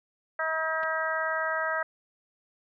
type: harmonic tone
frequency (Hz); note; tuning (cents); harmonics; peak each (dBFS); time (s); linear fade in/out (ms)
319.4; D#4; +45; 2 / 3 / 4 / 5 / 6; -32 / -36 / -32 / -31 / -35; 0.39-1.83; 5
type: clicks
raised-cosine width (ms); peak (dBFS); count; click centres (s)
0.3; -29; 2; 0.831 / 0.836
effects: none